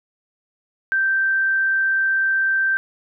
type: tone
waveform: sine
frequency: 1564 Hz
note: G6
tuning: 4 cents flat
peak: -16 dBFS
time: 0.92-2.77 s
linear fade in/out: 0 ms
effects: none